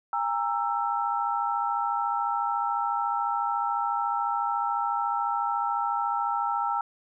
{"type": "tone cluster", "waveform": "sine", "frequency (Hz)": [810, 924, 1328], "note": ["G#5", "A#5", "E6"], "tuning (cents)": [-43, -16, 12], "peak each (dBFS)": -29, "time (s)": [0.13, 6.81], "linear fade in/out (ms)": 2, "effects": []}